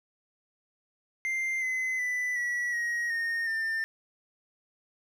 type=tone with pitch steps; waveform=triangle; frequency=2093 / 2040 / 1989.3 / 1939.3 / 1890.7 / 1843.2 / 1797 Hz; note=C7 / C7 / B6 / B6 / A#6 / A#6 / A6; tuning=0 / -44 / +12 / -32 / +24 / -20 / +36 cents; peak=-26 dBFS; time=1.25-3.84 s; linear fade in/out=0 ms; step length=370 ms; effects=none